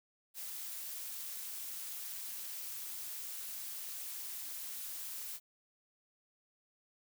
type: noise with amplitude modulation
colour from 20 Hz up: blue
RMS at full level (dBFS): -41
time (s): 0.34-5.4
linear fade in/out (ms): 50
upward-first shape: sine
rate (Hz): 279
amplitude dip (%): 55
effects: none